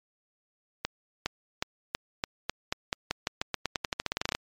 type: accelerating click train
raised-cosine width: 0.2 ms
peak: -10 dBFS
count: 25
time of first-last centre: 0.85-4.35 s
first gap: 410 ms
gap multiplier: 0.89
effects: MP3 96 kbps